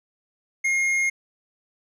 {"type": "tone with hard clipping", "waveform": "triangle", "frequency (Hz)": 2140, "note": "C7", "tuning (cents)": 38, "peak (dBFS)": -21, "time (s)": [0.64, 1.1], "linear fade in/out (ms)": 10, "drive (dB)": 10, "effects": []}